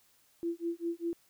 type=tone with tremolo; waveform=sine; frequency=338.5 Hz; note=E4; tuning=46 cents sharp; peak=-29 dBFS; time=0.43-1.13 s; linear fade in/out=0 ms; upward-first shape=sine; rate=5 Hz; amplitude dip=100%; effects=white hiss -67 dBFS RMS until 1.29 s